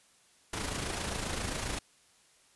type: noise with amplitude modulation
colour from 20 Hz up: pink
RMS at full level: -33 dBFS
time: 0.53-1.79 s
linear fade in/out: 5 ms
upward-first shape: sine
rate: 27.5 Hz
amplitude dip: 50%
effects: white hiss -64 dBFS RMS until 2.55 s + resampled to 24000 Hz